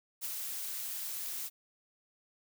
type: noise with ADSR envelope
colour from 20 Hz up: blue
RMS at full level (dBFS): -36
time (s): 0.21-1.5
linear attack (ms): 33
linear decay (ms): 36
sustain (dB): -3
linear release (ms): 39
effects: none